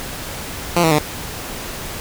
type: tone with pitch steps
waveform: 10% pulse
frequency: 172.9 / 161.32 / 150.52 Hz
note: F3 / E3 / D3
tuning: -17 / -37 / +43 cents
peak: -4 dBFS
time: 0.76-0.988 s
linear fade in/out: 5 ms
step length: 76 ms
effects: pink hiss -29 dBFS RMS until 2 s